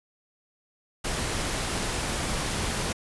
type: noise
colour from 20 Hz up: pink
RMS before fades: -29 dBFS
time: 1.04-2.93 s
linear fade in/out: 10 ms
effects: resampled to 24000 Hz